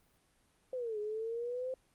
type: exponential two-way sweep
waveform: sine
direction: down then up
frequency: 523.3 to 415.3 to 523.3 Hz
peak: -35 dBFS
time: 0.73-1.74 s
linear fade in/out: 2 ms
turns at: 0.99 s
effects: pink hiss -71 dBFS RMS until 1.94 s + Opus 32 kbps